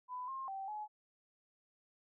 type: tone with pitch steps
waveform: sine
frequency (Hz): 1000 / 1065 / 776 / 847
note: B5 / C6 / G5 / G#5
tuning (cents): +21 / +30 / -18 / +34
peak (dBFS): -40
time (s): 0.08-0.88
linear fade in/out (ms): 50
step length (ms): 200
effects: none